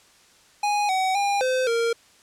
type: tone with pitch steps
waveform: square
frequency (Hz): 827 / 755 / 806 / 514 / 463.6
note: G#5 / F#5 / G5 / C5 / A#4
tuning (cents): -8 / +35 / +48 / -31 / -10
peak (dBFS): -21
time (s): 0.63-1.93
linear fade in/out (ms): 5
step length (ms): 260
effects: white hiss -55 dBFS RMS until 2.22 s + low-pass 8000 Hz 12 dB/octave